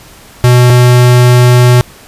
square tone pair in turn, 123.47 / 123.47 Hz, B2 / B2, 0 / 0 cents, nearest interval unison, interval 0 cents, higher neither, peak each -3 dBFS, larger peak neither, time 0.44-0.7 / 0.7-1.81 s, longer second, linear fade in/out 0 ms, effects pink hiss -36 dBFS RMS until 2.07 s + resampled to 32000 Hz

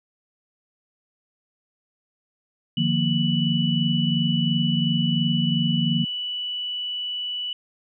sine chord, Eb suspended second, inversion none, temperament equal with one note detuned, 151.75 / 174.61 / 233.1 Hz, Eb3 / F3 / Bb3, -43 / 0 / 0 cents, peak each -24 dBFS, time 2.77-6.05 s, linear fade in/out 10 ms
sine tone, 2960 Hz, F#7, in tune, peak -26 dBFS, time 2.77-7.53 s, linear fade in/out 2 ms
effects none

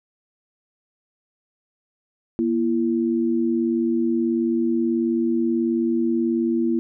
sine tone pair together, 237.7 / 336.2 Hz, A#3 / E4, +34 / +34 cents, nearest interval tritone, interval 600 cents, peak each -21 / -21 dBFS, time 2.39-6.79 s, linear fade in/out 0 ms, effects none

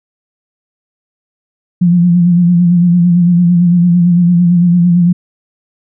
sine tone with vibrato, 174.61 Hz, F3, in tune, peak -5 dBFS, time 1.81-5.13 s, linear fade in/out 10 ms, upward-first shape sine, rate 8.9 Hz, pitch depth 45 cents each way, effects none

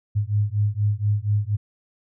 sine beating tone pair, 102 / 106.2 Hz, G#2 / G#2, -31 / +39 cents, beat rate 4.2 Hz, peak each -22 dBFS, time 0.15-1.57 s, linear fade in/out 20 ms, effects none

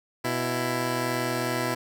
10% pulse tone pair together, 124.25 / 331.7 Hz, B2 / E4, +11 / +11 cents, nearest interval octave + perfect fourth, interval 1700 cents, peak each -20 dBFS, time 0.24-1.75 s, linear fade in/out 10 ms, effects none

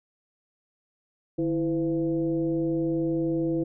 sine tone with frequency modulation, 329.6 Hz, E4, in tune, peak -23 dBFS, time 1.38-3.64 s, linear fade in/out 10 ms, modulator 178 Hz, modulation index 0.79, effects none

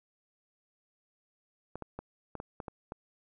clicks, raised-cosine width 1 ms, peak -25 dBFS, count 8, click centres 1.756 / 1.823 / 1.99 / 2.353 / 2.401 / 2.602 / 2.682 / 2.921 s, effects none

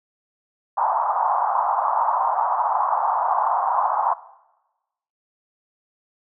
pink band-pass noise, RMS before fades -21 dBFS, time 0.77-4.14 s, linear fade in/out 10 ms, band 760 to 1100 Hz, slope 48 dB/octave, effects noise-tail reverb RT60 1.0 s tail -18 dB re dry

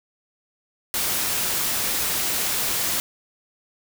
white noise, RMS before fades -24 dBFS, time 0.94-3 s, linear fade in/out 0 ms, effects none

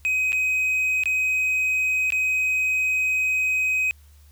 triangle tone with dropouts, 2522 Hz, D#7, 23 cents sharp, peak -18 dBFS, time 0.05-3.91 s, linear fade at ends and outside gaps 0 ms, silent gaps 0.321-0.329 / 1.036-1.057 / 2.104-2.122 s, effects added 73 Hz sine -48 dBFS peak until 4.31 s + white hiss -60 dBFS RMS until 4.31 s

